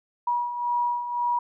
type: beating tone pair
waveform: sine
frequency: 962 / 963.9 Hz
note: B5 / B5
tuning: -46 / -42 cents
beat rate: 1.9 Hz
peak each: -31 / -24 dBFS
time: 0.27-1.39 s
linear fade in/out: 5 ms
effects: none